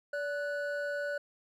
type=tone pair together; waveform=triangle; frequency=576.9 / 1480 Hz; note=D5 / F#6; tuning=-31 / 0 cents; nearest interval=octave + major third; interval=1631 cents; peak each=-32 / -35 dBFS; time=0.13-1.18 s; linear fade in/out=5 ms; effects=none